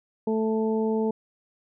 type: harmonic tone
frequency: 220 Hz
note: A3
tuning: in tune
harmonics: 1 / 2 / 3 / 4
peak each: -25 / -25 / -38 / -35 dBFS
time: 0.27-1.11 s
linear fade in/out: 5 ms
effects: none